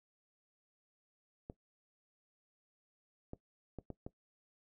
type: clicks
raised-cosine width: 2 ms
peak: -30 dBFS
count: 5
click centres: 1.499 / 3.334 / 3.787 / 3.903 / 4.065 s
effects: noise-tail reverb RT60 0.1 s tail -18 dB re dry